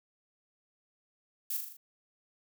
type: noise with echo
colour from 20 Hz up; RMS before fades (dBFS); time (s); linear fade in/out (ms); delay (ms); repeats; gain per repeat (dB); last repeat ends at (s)
violet; -34; 1.5-1.57; 5; 40; 5; -4; 1.77
effects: none